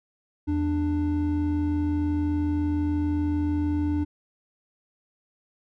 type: tone pair together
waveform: triangle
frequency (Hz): 83 / 295.8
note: E2 / D4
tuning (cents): +12 / +13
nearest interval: octave + minor seventh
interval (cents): 2201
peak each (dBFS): -25 / -22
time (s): 0.47-4.05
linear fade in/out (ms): 20
effects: none